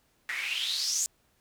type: noise with band-pass filter sweep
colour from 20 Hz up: white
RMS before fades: -31 dBFS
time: 0.29-1.06 s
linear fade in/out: 0 ms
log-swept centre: 1800 to 7300 Hz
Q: 7
effects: pink hiss -69 dBFS RMS until 1.4 s